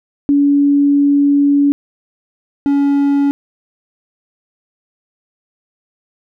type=tone pair in turn; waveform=sine / triangle; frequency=284.5 / 282 Hz; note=C#4 / C#4; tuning=+45 / +30 cents; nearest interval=unison; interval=15 cents; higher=first; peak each=-8 dBFS; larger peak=neither; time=0.29-1.72 / 2.66-3.31 s; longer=first; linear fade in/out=0 ms; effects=none